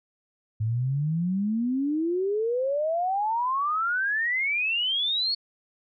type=exponential sweep; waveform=sine; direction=up; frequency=105.8 to 4435 Hz; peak=-23 dBFS; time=0.6-5.35 s; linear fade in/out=10 ms; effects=none